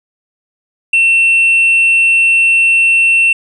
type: tone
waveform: triangle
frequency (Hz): 2700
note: E7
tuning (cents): +41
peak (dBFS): -5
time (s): 0.93-3.33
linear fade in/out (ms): 5
effects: resampled to 22050 Hz